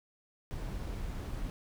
brown noise, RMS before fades -38 dBFS, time 0.51-1.5 s, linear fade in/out 0 ms, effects none

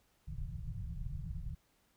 pink low-pass noise, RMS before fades -41 dBFS, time 0.27-1.55 s, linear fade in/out 10 ms, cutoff 170 Hz, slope 96 dB/octave, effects pink hiss -73 dBFS RMS until 1.96 s

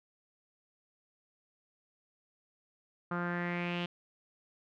sawtooth tone with low-pass filter sweep, 174.61 Hz, F3, in tune, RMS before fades -35 dBFS, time 3.11-3.86 s, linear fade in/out 5 ms, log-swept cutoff 1300 to 3100 Hz, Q 4.7, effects none

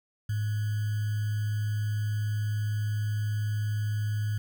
sine tone with sample-and-hold, 105.8 Hz, G#2, 33 cents sharp, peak -26 dBFS, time 0.29-4.38 s, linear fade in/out 5 ms, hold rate 1575 Hz, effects none

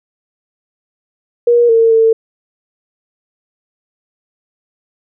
sine tone with pitch steps, 476.3 / 454.7 / 449.1 Hz, A#4 / A#4 / A4, +37 / -43 / +35 cents, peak -6 dBFS, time 1.47-2.13 s, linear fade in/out 5 ms, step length 220 ms, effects none

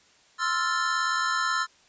square chord, F major seventh, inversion second, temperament equal, 1046.5 / 1318.5 / 1396.9 / 1760 Hz, C6 / E6 / F6 / A6, 0 / 0 / 0 / 0 cents, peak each -32 / -29 / -30 / -31 dBFS, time 0.38-1.67 s, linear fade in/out 50 ms, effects white hiss -59 dBFS RMS until 1.88 s + resampled to 16000 Hz

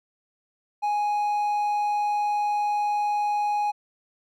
triangle tone, 830.6 Hz, G#5, in tune, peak -20 dBFS, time 0.82-3.72 s, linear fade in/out 20 ms, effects none

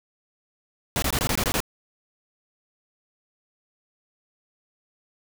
pink noise bursts, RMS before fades -24 dBFS, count 8, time 0.96-1.603 s, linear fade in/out 0 ms, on 62 ms, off 21 ms, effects none

